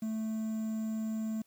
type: tone with quantisation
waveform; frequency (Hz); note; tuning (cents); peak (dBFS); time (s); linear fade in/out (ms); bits
triangle; 219.8; A3; -2; -30; 0.02-1.42; 5; 9
effects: white hiss -71 dBFS RMS until 1.46 s